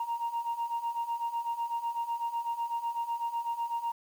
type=beating tone pair; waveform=sine; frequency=929 / 937 Hz; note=A#5 / A#5; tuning=-6 / +9 cents; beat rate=8 Hz; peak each=-34 / -31 dBFS; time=0-3.92 s; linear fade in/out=5 ms; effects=tanh soft clip ceiling -26 dBFS + 9-bit